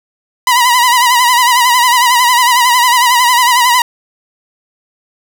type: tone with vibrato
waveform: sawtooth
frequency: 980 Hz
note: B5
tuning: 14 cents flat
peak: -3 dBFS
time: 0.47-3.82 s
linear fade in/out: 2 ms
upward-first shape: sine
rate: 11 Hz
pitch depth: 72 cents each way
effects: none